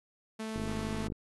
sawtooth tone, 220 Hz, A3, in tune, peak -32 dBFS, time 0.39-1.08 s, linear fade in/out 10 ms
click train, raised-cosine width 3 ms, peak -25 dBFS, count 30, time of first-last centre 0.56-1.121 s, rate 51.7 Hz
effects AAC 32 kbps

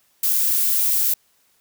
violet noise, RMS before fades -19 dBFS, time 0.23-1.14 s, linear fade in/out 5 ms, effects white hiss -62 dBFS RMS until 1.6 s

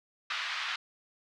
pink band-pass noise, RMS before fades -35 dBFS, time 0.3-0.76 s, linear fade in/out 5 ms, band 1200 to 4200 Hz, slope 24 dB/octave, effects none

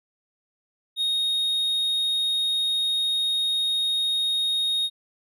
triangle tone, 3727 Hz, A#7, 1 cent flat, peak -20 dBFS, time 0.96-4.9 s, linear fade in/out 50 ms, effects none

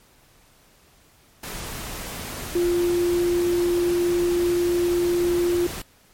sine tone in noise, 349.2 Hz, F4, in tune, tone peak -18 dBFS, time 2.55-5.67 s, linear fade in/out 5 ms, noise pink, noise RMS -33 dBFS, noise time 1.43-5.82 s, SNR +12 dB, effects pink hiss -56 dBFS RMS until 6.13 s + MP3 64 kbps

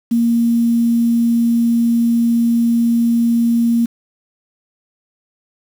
sine tone with quantisation, 233.5 Hz, A#3, 3 cents sharp, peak -11 dBFS, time 0.11-3.86 s, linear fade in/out 10 ms, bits 6, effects none

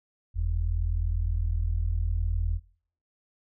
sine tone pair together, 43.82 / 83.4 Hz, F1 / E2, +7 / +21 cents, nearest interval major seventh, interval 1114 cents, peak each -26 / -28 dBFS, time 0.34-2.6 s, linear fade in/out 50 ms, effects noise-tail reverb RT60 0.6 s tail -24 dB re dry

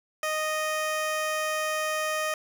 15% pulse tone, 620 Hz, D#5, 6 cents flat, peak -20 dBFS, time 0.23-2.34 s, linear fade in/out 2 ms, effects none

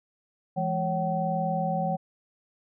sine tone cluster, 168 / 209 / 552 / 760 Hz, E3 / G#3 / C#5 / F#5, +33 / +11 / -7 / +46 cents, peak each -29 / -35 / -32 / -28 dBFS, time 0.56-1.97 s, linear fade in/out 20 ms, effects none

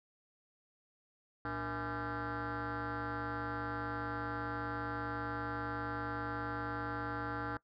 sine tone with frequency modulation, 830.6 Hz, G#5, in tune, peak -34 dBFS, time 1.45-7.57 s, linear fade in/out 2 ms, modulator 179 Hz, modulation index 4.3, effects noise-tail reverb RT60 0.1 s tail -22 dB re dry + tanh soft clip ceiling -34 dBFS

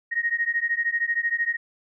sine beating tone pair, 1864.7 / 1877.7 Hz, A#6 / A#6, 0 / +12 cents, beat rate 13 Hz, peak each -25 dBFS, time 0.11-1.57 s, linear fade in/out 20 ms, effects none

